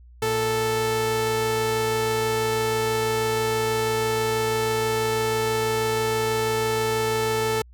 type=tone pair together; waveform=sawtooth; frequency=116.54 / 440 Hz; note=A#2 / A4; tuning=0 / 0 cents; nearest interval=octave + major seventh; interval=2300 cents; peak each=-26 / -18 dBFS; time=0.22-7.62 s; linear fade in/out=5 ms; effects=added 60 Hz sine -45 dBFS peak until 7.73 s